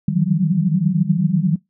sine tone cluster, 152.7 / 160.4 / 174.1 / 185.8 / 194.5 Hz, D#3 / E3 / F3 / F#3 / G3, -32 / -47 / -5 / +7 / -13 cents, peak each -21 dBFS, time 0.08-1.56 s, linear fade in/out 5 ms, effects noise-tail reverb RT60 0.2 s tail -24 dB re dry

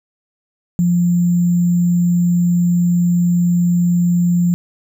sine tone with sample-and-hold, 174.5 Hz, F3, 1 cent flat, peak -11 dBFS, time 0.79-4.54 s, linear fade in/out 0 ms, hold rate 7350 Hz, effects none

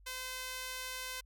sawtooth tone with high-pass filter, 513 Hz, C5, 34 cents flat, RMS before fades -42 dBFS, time 0.06-1.21 s, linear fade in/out 10 ms, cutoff 1600 Hz, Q 0.59, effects added 48 Hz sine -57 dBFS peak until 1.25 s

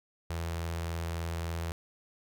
sawtooth tone with notch filter, 83.5 Hz, E2, 23 cents sharp, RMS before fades -35 dBFS, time 0.3-1.72 s, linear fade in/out 0 ms, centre 240 Hz, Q 1.4, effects none

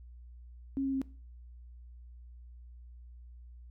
sine tone with pitch steps, 272.1 / 269.8 / 267.4 Hz, C#4 / C#4 / C4, -32 / -47 / +38 cents, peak -29 dBFS, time 0.77-1.016 s, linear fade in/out 0 ms, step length 82 ms, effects noise-tail reverb RT60 0.4 s tail -20 dB re dry + added 60 Hz sine -48 dBFS peak until 3.7 s

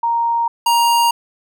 sine / square tone pair in turn, 932.3 / 938.2 Hz, A#5 / A#5, 0 / +11 cents, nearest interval unison, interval 11 cents, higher second, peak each -14 / -12 dBFS, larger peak second, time 0.03-0.48 / 0.66-1.11 s, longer neither, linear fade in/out 5 ms, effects none

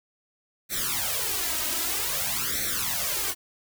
white noise with flanger, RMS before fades -28 dBFS, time 0.69-3.35 s, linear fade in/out 50 ms, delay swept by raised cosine 0.5 to 3.2 ms, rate 0.52 Hz, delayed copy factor +0.95, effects none

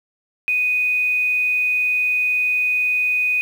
sine tone with quantisation, 2489 Hz, D#7, in tune, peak -16 dBFS, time 0.48-3.41 s, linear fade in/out 0 ms, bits 7, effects none

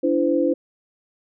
sine tone cluster, 289.5 / 334.4 / 513 Hz, D4 / E4 / C5, -25 / +25 / -34 cents, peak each -21 dBFS, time 0.03-0.54 s, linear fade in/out 10 ms, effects none

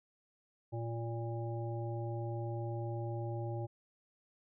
harmonic tone, 116 Hz, A#2, 8 cents flat, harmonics 1 / 3 / 5 / 7, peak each -37 / -43 / -46 / -47 dBFS, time 0.72-3.67 s, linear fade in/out 20 ms, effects none

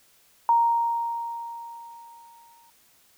sine tone with exponential decay, 932.3 Hz, A#5, in tune, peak -15 dBFS, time 0.49-2.7 s, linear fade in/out 1 ms, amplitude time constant 480 ms, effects white hiss -60 dBFS RMS until 3.17 s

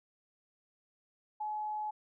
sine tone, 850 Hz, G#5, 40 cents sharp, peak -34 dBFS, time 1.4-1.91 s, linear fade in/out 10 ms, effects none

